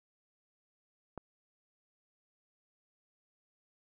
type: click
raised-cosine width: 1 ms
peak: -27 dBFS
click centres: 1.177 s
effects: none